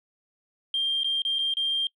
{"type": "tone with dropouts", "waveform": "sine", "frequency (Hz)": 3187, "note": "G7", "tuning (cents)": 28, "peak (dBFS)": -22, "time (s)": [0.74, 1.87], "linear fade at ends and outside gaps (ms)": 2, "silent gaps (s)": [[1.034, 1.044], [1.22, 1.25], [1.386, 1.39], [1.539, 1.569]], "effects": ["noise-tail reverb RT60 0.1 s tail -24 dB re dry", "tanh soft clip ceiling -18 dBFS"]}